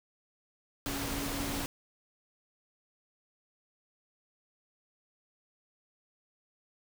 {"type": "tone in noise", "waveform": "sine", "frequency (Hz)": 279.5, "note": "C#4", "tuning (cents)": 14, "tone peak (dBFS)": -39, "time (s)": [0.86, 1.66], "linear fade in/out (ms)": 0, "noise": "pink", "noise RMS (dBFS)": -36, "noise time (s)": [0.86, 1.66], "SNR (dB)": -6, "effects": []}